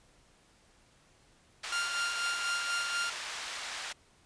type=band-pass noise; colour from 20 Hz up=pink; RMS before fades=-40 dBFS; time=1.63-3.93 s; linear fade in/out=10 ms; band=1200 to 6800 Hz; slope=12 dB/octave
type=tone with tremolo; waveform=sawtooth; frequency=1396.9 Hz; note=F6; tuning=in tune; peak=-26 dBFS; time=1.72-3.1 s; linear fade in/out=5 ms; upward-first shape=sine; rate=4.1 Hz; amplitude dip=45%
effects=pink hiss -64 dBFS RMS until 4.25 s + resampled to 22050 Hz